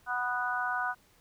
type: harmonic tone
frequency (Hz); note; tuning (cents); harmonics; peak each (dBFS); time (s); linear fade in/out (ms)
246.9; B3; 0; 3 / 4 / 5 / 6; -35 / -36 / -36 / -32; 0.06-0.95; 50
effects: pink hiss -64 dBFS RMS until 1.2 s